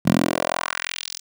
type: tone with high-pass filter sweep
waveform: 10% pulse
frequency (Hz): 42.82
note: F1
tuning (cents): -33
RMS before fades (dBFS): -23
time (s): 0.05-1.2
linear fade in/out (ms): 20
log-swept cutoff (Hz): 160 to 6000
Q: 2
effects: none